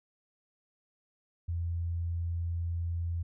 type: tone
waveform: sine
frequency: 85 Hz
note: F2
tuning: 46 cents flat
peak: -30 dBFS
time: 1.48-3.23 s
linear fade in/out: 10 ms
effects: none